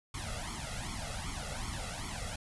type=noise with flanger; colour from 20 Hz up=pink; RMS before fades=-39 dBFS; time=0.14-2.36 s; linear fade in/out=5 ms; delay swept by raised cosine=0.9 to 1.53 ms; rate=2.6 Hz; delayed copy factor=+0.95; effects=resampled to 24000 Hz